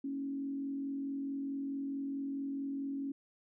sine tone with frequency modulation, 275.8 Hz, C#4, 9 cents flat, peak -35 dBFS, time 0.04-3.12 s, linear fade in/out 5 ms, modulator 44.6 Hz, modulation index 0.41, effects none

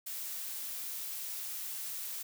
blue noise, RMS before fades -40 dBFS, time 0.06-2.23 s, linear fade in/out 10 ms, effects none

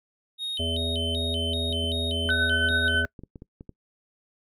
triangle tone with vibrato, 3384 Hz, G#7, 32 cents sharp, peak -27 dBFS, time 0.38-3.04 s, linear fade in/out 50 ms, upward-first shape square, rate 2.6 Hz, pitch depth 170 cents each way
harmonic tone, 82.41 Hz, E2, in tune, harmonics 1 / 3 / 5 / 7 / 8, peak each -29 / -34 / -36 / -37 / -38 dBFS, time 0.59-3.06 s, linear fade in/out 10 ms
clicks, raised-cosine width 3 ms, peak -28 dBFS, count 12, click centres 1.706 / 1.841 / 2.258 / 2.647 / 2.706 / 2.947 / 3.192 / 3.236 / 3.358 / 3.421 / 3.609 / 3.693 s
sine tone with tremolo, 1511 Hz, F#6, 36 cents sharp, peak -20 dBFS, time 2.29-3.05 s, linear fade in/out 0 ms, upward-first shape triangle, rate 9.1 Hz, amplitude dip 50%
effects noise-tail reverb RT60 0.1 s tail -23 dB re dry

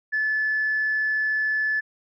sine tone, 1733 Hz, A6, 27 cents flat, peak -20 dBFS, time 0.12-1.81 s, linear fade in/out 20 ms, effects tanh soft clip ceiling -16 dBFS

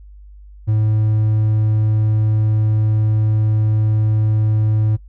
triangle tone with hard clipping, 107.9 Hz, A2, 33 cents flat, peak -14 dBFS, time 0.67-4.97 s, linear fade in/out 20 ms, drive 6 dB, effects noise-tail reverb RT60 0.1 s tail -20 dB re dry + added 50 Hz sine -37 dBFS peak until 5.08 s

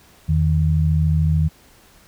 sine tone pair together, 82.62 / 156.2 Hz, E2 / D#3, +4 / +7 cents, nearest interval major seventh, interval 1103 cents, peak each -17 dBFS, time 0.28-1.49 s, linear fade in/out 20 ms, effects pink hiss -51 dBFS RMS until 2.07 s

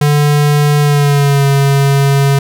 square tone with pitch glide, 146.83 to 139.07 Hz, D3 to C#3, 0 to +6 cents, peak -8 dBFS, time 0.01-2.39 s, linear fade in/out 5 ms, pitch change -94 cents, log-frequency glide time 0.81-1.46 s, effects none

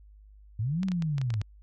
sine linear two-way sweep, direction up then down, 98.7 to 194.7 to 98.7 Hz, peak -26 dBFS, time 0.59-1.42 s, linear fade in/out 5 ms, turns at 0.84 s
clicks, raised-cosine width 0.2 ms, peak -23 dBFS, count 9, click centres 0.832 / 0.885 / 0.918 / 1.023 / 1.182 / 1.215 / 1.304 / 1.34 / 1.415 s
effects added 51 Hz sine -50 dBFS peak until 1.62 s

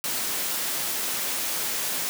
white high-pass noise, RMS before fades -28 dBFS, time 0.04-2.09 s, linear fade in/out 0 ms, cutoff 150 Hz, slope 12 dB/octave, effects none

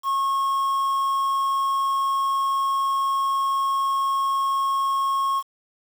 triangle tone with quantisation, 1089 Hz, C#6, 31 cents flat, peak -18 dBFS, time 0.03-5.43 s, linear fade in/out 50 ms, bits 7, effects none

